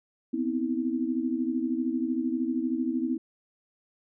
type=tone cluster; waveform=sine; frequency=246.8 / 259.7 / 322.9 Hz; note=B3 / C4 / E4; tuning=-1 / -13 / -36 cents; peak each=-30 dBFS; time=0.33-3.18 s; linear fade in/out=10 ms; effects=none